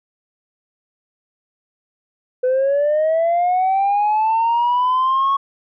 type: linear sweep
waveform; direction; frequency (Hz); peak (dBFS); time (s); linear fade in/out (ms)
sine; up; 500 to 1108.7; -12; 2.43-5.37; 10
effects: tanh soft clip ceiling -12 dBFS